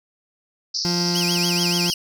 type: band-pass noise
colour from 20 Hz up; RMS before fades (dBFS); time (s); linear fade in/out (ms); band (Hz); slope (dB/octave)
white; -25; 0.74-1.94; 10; 4500 to 5600; 96
type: tone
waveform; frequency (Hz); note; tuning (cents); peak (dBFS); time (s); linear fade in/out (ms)
30% pulse; 174.61; F3; 0; -19; 0.85-1.9; 0
type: tone with vibrato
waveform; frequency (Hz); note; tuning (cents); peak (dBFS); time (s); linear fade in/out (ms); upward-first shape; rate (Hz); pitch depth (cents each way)
sawtooth; 2812; F7; +11; -22; 1.15-1.94; 2; sine; 7; 270
effects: none